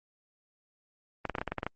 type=clicks; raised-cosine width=0.5 ms; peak=-16 dBFS; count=10; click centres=1.253 / 1.297 / 1.352 / 1.384 / 1.415 / 1.477 / 1.52 / 1.583 / 1.631 / 1.666 s; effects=Opus 24 kbps